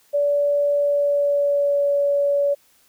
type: tone with pitch glide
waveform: sine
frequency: 576 to 568.7 Hz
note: D5 to C#5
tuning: -34 to +44 cents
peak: -16 dBFS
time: 0.13-2.55 s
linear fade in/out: 20 ms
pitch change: -22 cents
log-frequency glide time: 0.73-1.91 s
effects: white hiss -58 dBFS RMS until 2.88 s